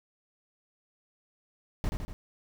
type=noise with echo; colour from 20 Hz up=brown; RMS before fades=-28 dBFS; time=1.84-1.89 s; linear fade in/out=0 ms; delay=80 ms; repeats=3; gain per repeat=-4 dB; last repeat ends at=2.13 s; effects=none